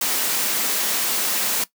white high-pass noise, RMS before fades -22 dBFS, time 0.01-1.64 s, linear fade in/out 5 ms, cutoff 180 Hz, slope 24 dB/octave, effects noise-tail reverb RT60 0.1 s tail -17 dB re dry

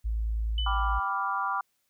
sine tone, 55 Hz, A1, in tune, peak -26 dBFS, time 0.04-1 s, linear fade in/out 20 ms
sine tone with exponential decay, 3000 Hz, F#7, 23 cents sharp, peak -29 dBFS, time 0.58-1.09 s, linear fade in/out 2 ms, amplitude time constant 110 ms
sine chord, G dominant seventh, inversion none, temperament equal, 784 / 987.8 / 1174.7 / 1396.9 Hz, G5 / B5 / D6 / F6, 0 / 0 / 0 / 0 cents, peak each -34 / -32 / -30 / -34 dBFS, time 0.66-1.61 s, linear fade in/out 5 ms
effects white hiss -74 dBFS RMS until 1.89 s

